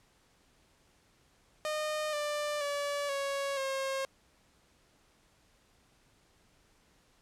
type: tone with pitch steps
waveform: sawtooth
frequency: 612 / 592.5 / 573.7 / 555.4 / 537.7 Hz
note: D#5 / D5 / D5 / C#5 / C5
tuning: -29 / +15 / -41 / +3 / +47 cents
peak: -28 dBFS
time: 1.65-4.05 s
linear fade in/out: 0 ms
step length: 480 ms
effects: pink hiss -67 dBFS RMS until 7.21 s + low-pass 10000 Hz 12 dB/octave